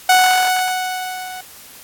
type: tone with level ramp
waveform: sawtooth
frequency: 740 Hz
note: F#5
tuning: in tune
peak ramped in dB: -4 to -25 dBFS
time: 0.09-1.41 s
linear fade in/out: 5 ms
effects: white hiss -40 dBFS RMS until 1.83 s + AAC 64 kbps